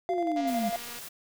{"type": "tone with tremolo", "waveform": "triangle", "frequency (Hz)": 692, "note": "F5", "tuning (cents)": -16, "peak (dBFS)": -25, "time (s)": [0.09, 0.76], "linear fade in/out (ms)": 0, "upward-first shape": "square", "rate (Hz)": 11, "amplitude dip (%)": 45}
{"type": "linear sweep", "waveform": "sine", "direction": "down", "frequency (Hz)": [380.3, 198.7], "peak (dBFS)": -28, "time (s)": [0.09, 0.7], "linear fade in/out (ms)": 10}
{"type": "click train", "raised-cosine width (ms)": 0.2, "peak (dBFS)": -27, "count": 148, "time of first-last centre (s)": [0.37, 0.988], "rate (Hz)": 238}
{"type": "noise", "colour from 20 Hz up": "white", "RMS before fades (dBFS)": -42, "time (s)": [0.47, 1.09], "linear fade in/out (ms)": 10}
{"effects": []}